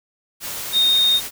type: tone in noise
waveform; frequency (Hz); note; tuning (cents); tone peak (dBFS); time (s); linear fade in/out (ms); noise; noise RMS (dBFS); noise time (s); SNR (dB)
sine; 3692; A#7; -17; -13; 0.72-1.21; 50; white; -29; 0.4-1.31; +13
effects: none